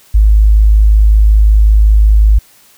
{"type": "tone", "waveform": "sine", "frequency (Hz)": 52.7, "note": "G#1", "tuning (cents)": 26, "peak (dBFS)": -3, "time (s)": [0.14, 2.39], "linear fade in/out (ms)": 10, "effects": ["white hiss -45 dBFS RMS until 2.77 s"]}